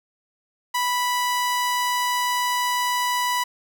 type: tone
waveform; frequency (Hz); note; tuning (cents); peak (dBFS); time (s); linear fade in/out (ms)
sawtooth; 986; B5; -3; -17; 0.74-3.44; 10
effects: none